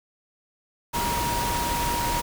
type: tone in noise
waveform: sine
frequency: 949 Hz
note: A#5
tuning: 31 cents sharp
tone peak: -26 dBFS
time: 0.93-2.22 s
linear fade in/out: 20 ms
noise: pink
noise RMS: -28 dBFS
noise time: 0.93-2.22 s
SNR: -1 dB
effects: none